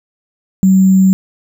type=tone with sample-and-hold; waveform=sine; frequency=189.6 Hz; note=F#3; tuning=43 cents sharp; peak=-5 dBFS; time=0.63-1.13 s; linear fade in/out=0 ms; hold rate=7350 Hz; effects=none